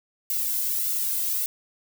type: noise with flanger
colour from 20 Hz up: violet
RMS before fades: -26 dBFS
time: 0.3-1.46 s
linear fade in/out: 0 ms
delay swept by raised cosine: 1.4 to 1.96 ms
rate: 1.7 Hz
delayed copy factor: +0.85
effects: none